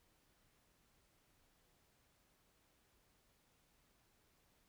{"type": "silence", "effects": ["pink hiss -75 dBFS RMS until 4.68 s"]}